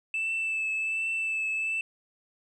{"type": "tone with vibrato", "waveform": "sine", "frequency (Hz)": 2637, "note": "E7", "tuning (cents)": 0, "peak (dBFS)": -25, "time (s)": [0.14, 1.81], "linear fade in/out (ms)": 2, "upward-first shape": "triangle", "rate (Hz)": 1.3, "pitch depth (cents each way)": 24, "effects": ["tanh soft clip ceiling -25 dBFS"]}